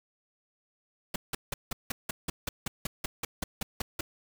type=noise bursts; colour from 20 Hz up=pink; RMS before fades=-32 dBFS; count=16; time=1.14-4.01 s; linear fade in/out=5 ms; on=20 ms; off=170 ms; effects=none